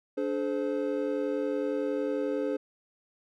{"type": "tone cluster", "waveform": "triangle", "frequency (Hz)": [290.8, 428, 519], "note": ["D4", "A4", "C5"], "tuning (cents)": [-17, -48, -14], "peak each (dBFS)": [-30, -30, -30], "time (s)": [0.17, 2.57], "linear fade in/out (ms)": 10, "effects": []}